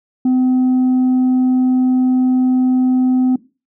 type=tone; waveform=sine; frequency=255.3 Hz; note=C4; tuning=42 cents flat; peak=-8 dBFS; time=0.25-3.36 s; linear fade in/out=5 ms; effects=noise-tail reverb RT60 0.3 s tail -19 dB re dry + tanh soft clip ceiling -10 dBFS